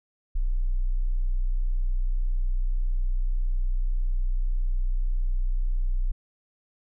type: tone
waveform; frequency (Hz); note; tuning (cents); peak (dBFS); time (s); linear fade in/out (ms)
sine; 30.87; B0; 0; -21; 0.35-6.12; 10
effects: none